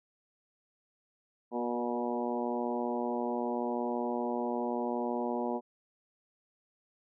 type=harmonic tone with a mistuned harmonic; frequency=120.8 Hz; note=B2; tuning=38 cents flat; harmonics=2 / 3 / 4 / 5 / 6 / 7 / 8; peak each=-35 / -37 / -38 / -39 / -40 / -40 / -41 dBFS; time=1.51-5.61 s; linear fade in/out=50 ms; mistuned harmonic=4; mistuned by=-19 cents; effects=none